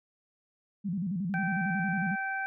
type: tone with vibrato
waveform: sine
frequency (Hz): 185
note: F#3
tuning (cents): 0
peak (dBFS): -29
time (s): 0.84-2.16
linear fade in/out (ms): 20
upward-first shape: square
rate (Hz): 11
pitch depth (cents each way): 150
type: harmonic tone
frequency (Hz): 776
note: G5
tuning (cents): -18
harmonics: 1 / 2 / 3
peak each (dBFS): -35 / -32 / -42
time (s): 1.34-2.46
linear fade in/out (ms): 0
effects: none